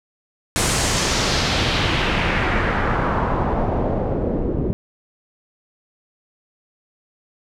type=noise with low-pass filter sweep; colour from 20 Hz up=pink; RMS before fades=-20 dBFS; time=0.56-4.73 s; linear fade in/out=0 ms; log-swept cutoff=9500 to 330 Hz; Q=1.7; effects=none